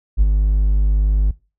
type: tone with ADSR envelope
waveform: triangle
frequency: 50.8 Hz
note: G#1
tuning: 38 cents flat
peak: -4 dBFS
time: 0.17-1.31 s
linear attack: 45 ms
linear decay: 26 ms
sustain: -5 dB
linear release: 6 ms
effects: noise-tail reverb RT60 0.3 s tail -22 dB re dry + tanh soft clip ceiling -5 dBFS